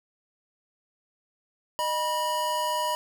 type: tone pair together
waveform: square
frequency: 613 / 973 Hz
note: D#5 / B5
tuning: -26 / -26 cents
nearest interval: minor sixth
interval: 800 cents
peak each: -32 / -27 dBFS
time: 1.79-2.95 s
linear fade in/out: 0 ms
effects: none